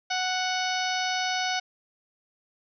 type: harmonic tone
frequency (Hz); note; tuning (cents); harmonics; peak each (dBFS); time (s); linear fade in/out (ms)
740; F#5; 0; 1 / 2 / 3 / 4 / 5 / 6 / 7 / 8; -29 / -32 / -34 / -35 / -36 / -37 / -37 / -38; 0.1-1.6; 10
effects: none